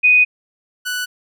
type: tone pair in turn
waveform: sine / sawtooth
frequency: 2489 / 1483.7 Hz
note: D#7 / F#6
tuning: 0 / +4 cents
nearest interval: major sixth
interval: 896 cents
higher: first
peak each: -8 / -17 dBFS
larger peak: first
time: 0.03-0.25 / 0.85-1.06 s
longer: first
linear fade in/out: 20 ms
effects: none